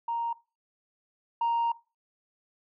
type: tone pair in turn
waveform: sine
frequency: 932.3 / 932.3 Hz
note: A#5 / A#5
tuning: 0 / 0 cents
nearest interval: unison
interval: 0 cents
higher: neither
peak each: -27 / -22 dBFS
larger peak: second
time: 0.08-0.33 / 1.41-1.72 s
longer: second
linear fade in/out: 5 ms
effects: noise-tail reverb RT60 0.3 s tail -21 dB re dry + tanh soft clip ceiling -22 dBFS